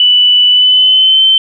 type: tone with pitch glide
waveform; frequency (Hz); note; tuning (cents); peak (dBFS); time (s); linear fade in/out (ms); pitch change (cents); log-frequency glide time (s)
sine; 2973 to 3089; F#7 to G7; +8 to -26; -4; 0-1.38; 2; +66; 0.49-1.24
effects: none